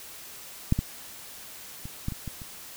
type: clicks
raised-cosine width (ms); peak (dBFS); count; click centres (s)
5; -8 / -13 / -25 / -16 / -22 / -22 / -29; 7; 0.724 / 0.79 / 1.855 / 2.084 / 2.122 / 2.277 / 2.418
effects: white hiss -44 dBFS RMS until 2.76 s